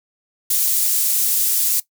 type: high-pass noise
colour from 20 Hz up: pink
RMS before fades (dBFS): -18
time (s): 0.5-1.8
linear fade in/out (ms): 5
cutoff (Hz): 9600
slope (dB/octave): 12
effects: noise-tail reverb RT60 0.1 s tail -18 dB re dry